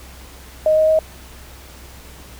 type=tone with pitch steps; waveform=sine; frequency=622.3 / 627 / 631.7 Hz; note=D#5 / D#5 / D#5; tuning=0 / +13 / +26 cents; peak=-11 dBFS; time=0.66-0.99 s; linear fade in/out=2 ms; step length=110 ms; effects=added 64 Hz sine -40 dBFS peak until 2.39 s + pink hiss -42 dBFS RMS until 2.39 s